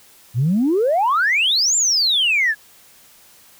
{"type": "exponential two-way sweep", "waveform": "sine", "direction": "up then down", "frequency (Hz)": [110, 7459, 1648], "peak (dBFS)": -13, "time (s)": [0.34, 2.55], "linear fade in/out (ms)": 50, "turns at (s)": 1.76, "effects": ["tanh soft clip ceiling -10 dBFS", "white hiss -49 dBFS RMS until 3.59 s"]}